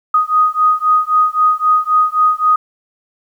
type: beating tone pair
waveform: sine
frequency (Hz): 1244.5 / 1248.3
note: D#6 / D#6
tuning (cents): 0 / +5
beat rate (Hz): 3.8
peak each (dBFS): -13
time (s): 0.14-2.56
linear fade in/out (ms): 5
effects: 8-bit